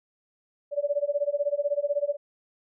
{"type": "tone with tremolo", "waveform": "sine", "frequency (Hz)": 577, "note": "D5", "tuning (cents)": -31, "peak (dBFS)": -20, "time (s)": [0.71, 2.17], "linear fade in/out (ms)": 50, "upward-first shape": "sine", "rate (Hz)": 16, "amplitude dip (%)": 95, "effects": []}